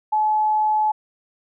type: tone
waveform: sine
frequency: 857 Hz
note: A5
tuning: 46 cents flat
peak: -16 dBFS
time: 0.12-0.92 s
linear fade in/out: 10 ms
effects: none

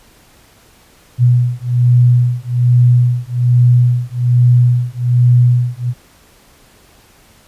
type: beating tone pair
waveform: sine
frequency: 122 / 123.2 Hz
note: B2 / B2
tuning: -21 / -4 cents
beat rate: 1.2 Hz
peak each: -11 dBFS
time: 1.18-5.94 s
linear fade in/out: 50 ms
effects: pink hiss -47 dBFS RMS until 7.47 s + resampled to 32000 Hz

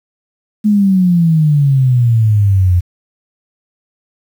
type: exponential sweep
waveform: sine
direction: down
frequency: 214.5 to 87 Hz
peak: -7 dBFS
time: 0.64-2.81 s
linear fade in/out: 20 ms
effects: 7-bit

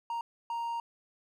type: tone bursts at uneven times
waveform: triangle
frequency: 932.3 Hz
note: A#5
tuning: in tune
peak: -30 dBFS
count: 2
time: 0.1-0.21 / 0.5-0.8 s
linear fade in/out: 2 ms
effects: none

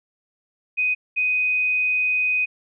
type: tone pair in turn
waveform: sine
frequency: 2500 / 2500 Hz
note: D#7 / D#7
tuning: +8 / +8 cents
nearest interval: unison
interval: 0 cents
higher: neither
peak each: -18 dBFS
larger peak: neither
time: 0.77-0.95 / 1.16-2.46 s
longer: second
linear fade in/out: 20 ms
effects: none

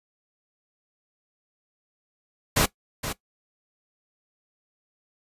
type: noise with echo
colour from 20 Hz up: pink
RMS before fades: -20 dBFS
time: 2.56-2.66 s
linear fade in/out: 10 ms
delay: 470 ms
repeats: 1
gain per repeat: -10 dB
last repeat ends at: 3.13 s
effects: noise-tail reverb RT60 0.1 s tail -18 dB re dry + resampled to 32000 Hz

